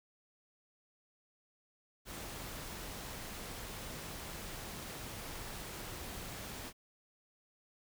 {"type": "noise", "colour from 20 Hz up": "pink", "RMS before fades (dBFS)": -45, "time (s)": [2.05, 6.73], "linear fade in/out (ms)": 50, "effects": []}